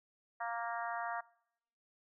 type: harmonic tone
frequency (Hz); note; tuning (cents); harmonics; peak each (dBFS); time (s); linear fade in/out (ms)
233.1; A#3; 0; 3 / 4 / 5 / 6 / 7 / 8; -40 / -42 / -44 / -46 / -47 / -48; 0.4-1.21; 10
effects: noise-tail reverb RT60 0.8 s tail -23 dB re dry